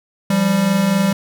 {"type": "tone pair together", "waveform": "square", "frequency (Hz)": [171.94, 196], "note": ["F3", "G3"], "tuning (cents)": [-27, 0], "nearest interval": "major second", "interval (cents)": 227, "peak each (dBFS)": [-21, -15], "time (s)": [0.3, 1.13], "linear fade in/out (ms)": 5, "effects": []}